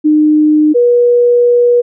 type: tone pair in turn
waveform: sine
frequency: 304.4 / 483.2 Hz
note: D#4 / B4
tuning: -38 / -38 cents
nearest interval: minor sixth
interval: 800 cents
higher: second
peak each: -5 dBFS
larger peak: neither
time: 0.04-0.74 / 0.74-1.82 s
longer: second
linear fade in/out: 20 ms
effects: none